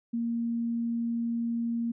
sine tone, 233.1 Hz, A#3, in tune, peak -27 dBFS, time 0.13-1.92 s, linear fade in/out 10 ms, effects none

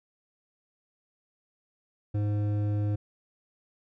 sine tone with hard clipping, 103.83 Hz, G#2, in tune, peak -27 dBFS, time 2.14-2.96 s, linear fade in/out 10 ms, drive 10 dB, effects none

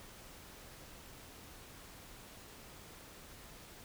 silence, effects pink hiss -54 dBFS RMS until 3.84 s

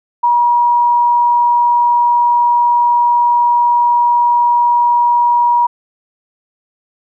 sine tone, 958 Hz, A#5, 47 cents sharp, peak -8 dBFS, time 0.23-5.67 s, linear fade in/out 10 ms, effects none

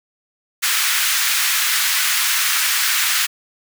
pink high-pass noise, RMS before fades -18 dBFS, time 0.62-3.27 s, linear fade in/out 20 ms, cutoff 1400 Hz, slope 24 dB/octave, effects none

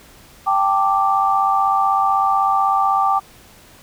sine chord, G suspended second, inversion none, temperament equal, 784 / 880 / 1174.7 Hz, G5 / A5 / D6, 0 / 0 / 0 cents, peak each -17 / -22 / -17 dBFS, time 0.46-3.2 s, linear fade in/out 20 ms, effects pink hiss -46 dBFS RMS until 3.82 s

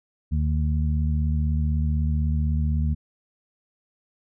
harmonic tone, 76 Hz, D#2, 40 cents flat, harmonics 1 / 2 / 3, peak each -21 / -27 / -31 dBFS, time 0.31-2.95 s, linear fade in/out 20 ms, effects none

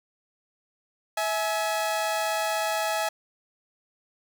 sawtooth tone pair together, 651 / 842.6 Hz, E5 / G#5, -22 / +25 cents, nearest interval major third, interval 447 cents, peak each -24 / -24 dBFS, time 1.17-3.09 s, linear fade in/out 5 ms, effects none

